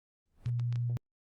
brown noise with exponential growth, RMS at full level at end -43 dBFS, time 0.26-0.5 s, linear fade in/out 5 ms, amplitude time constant 52 ms
clicks, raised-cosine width 0.2 ms, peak -30 dBFS, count 4, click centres 0.46 / 0.597 / 0.726 / 0.758 s
sine tone, 120 Hz, B2, 49 cents flat, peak -29 dBFS, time 0.46-0.97 s, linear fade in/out 0 ms
effects Opus 32 kbps

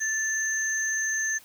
sine tone pair together, 1756 / 6281 Hz, A6 / G8, -4 / +3 cents, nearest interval octave + minor seventh, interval 2207 cents, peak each -26 / -28 dBFS, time 0-1.39 s, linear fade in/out 20 ms, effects tanh soft clip ceiling -17 dBFS + white hiss -53 dBFS RMS until 1.44 s

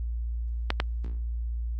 clicks, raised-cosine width 0.3 ms, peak -8 dBFS, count 2, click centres 0.704 / 0.801 s, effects added 58 Hz sine -28 dBFS peak until 1.79 s + Opus 48 kbps

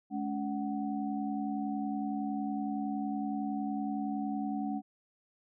sine tone cluster, 212.6 / 283.4 / 747 Hz, G#3 / C#4 / F#5, +41 / +38 / +16 cents, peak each -35 / -35 / -39 dBFS, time 0.1-4.82 s, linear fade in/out 50 ms, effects none

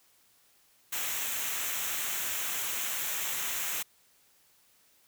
white noise with comb filter, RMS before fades -33 dBFS, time 0.92-3.83 s, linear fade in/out 10 ms, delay 0.21 ms, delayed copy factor -0.6, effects white hiss -65 dBFS RMS until 5.07 s

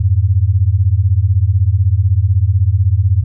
sine beating tone pair, 87.31 / 103.31 Hz, F2 / G#2, 0 / -9 cents, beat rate 16 Hz, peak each -12 dBFS, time 0-3.24 s, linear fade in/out 10 ms, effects none

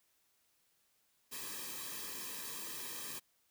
white noise with comb filter, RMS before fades -44 dBFS, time 1.31-3.2 s, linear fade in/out 20 ms, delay 1.4 ms, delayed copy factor -0.9, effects white hiss -75 dBFS RMS until 3.5 s

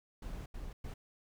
brown noise bursts at uneven times, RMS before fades -43 dBFS, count 3, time 0.22-0.46 / 0.54-0.73 / 0.84-0.94 s, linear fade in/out 5 ms, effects none

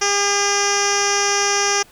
10% pulse tone with low-pass filter, 403.6 Hz, G#4, 49 cents flat, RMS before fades -18 dBFS, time 0.01-1.83 s, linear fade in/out 10 ms, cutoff 5800 Hz, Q 4.3, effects pink hiss -49 dBFS RMS until 1.91 s

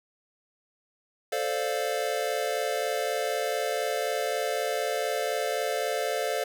square chord, D minor seventh, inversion second, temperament equal, 440 / 523.3 / 587.3 / 698.5 Hz, A4 / C5 / D5 / F5, 0 / 0 / 0 / 0 cents, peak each -33 dBFS, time 1.32-6.44 s, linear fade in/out 5 ms, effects none

